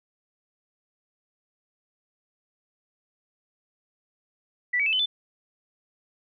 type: tone with pitch steps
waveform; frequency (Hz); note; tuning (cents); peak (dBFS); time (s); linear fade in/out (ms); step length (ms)
sine; 1967 / 2273 / 2626 / 3034 / 3505; B6 / C#7 / E7 / F#7 / A7; -7 / +43 / -7 / +43 / -7; -21; 4.73-5.06; 10; 66
effects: none